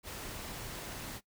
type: noise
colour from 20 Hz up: pink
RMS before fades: -43 dBFS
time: 0.03-1.21 s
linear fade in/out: 50 ms
effects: noise-tail reverb RT60 0.1 s tail -19 dB re dry